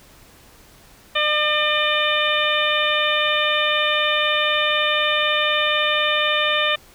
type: harmonic tone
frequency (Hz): 602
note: D5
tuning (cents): +43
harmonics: 1 / 2 / 3 / 4 / 5 / 6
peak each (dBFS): -24 / -24 / -24 / -24 / -24 / -24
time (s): 1.15-6.76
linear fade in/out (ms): 10
effects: pink hiss -49 dBFS RMS until 6.94 s